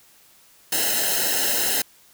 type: noise with comb filter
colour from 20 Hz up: white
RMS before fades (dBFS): -22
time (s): 0.72-1.82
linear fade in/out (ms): 5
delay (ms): 0.86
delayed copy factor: -1
effects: white hiss -54 dBFS RMS until 2.13 s